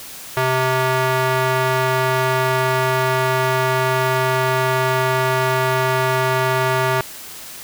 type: tone with band-pass filter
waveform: square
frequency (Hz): 129.8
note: C3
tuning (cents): -13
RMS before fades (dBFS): -18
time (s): 0.37-7.01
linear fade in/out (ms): 0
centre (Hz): 1200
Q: 0.79
effects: white hiss -35 dBFS RMS until 7.63 s